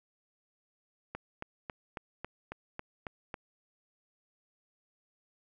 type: click train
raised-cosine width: 0.5 ms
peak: -23 dBFS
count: 9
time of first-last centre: 1.15-3.342 s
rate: 3.65 Hz
effects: none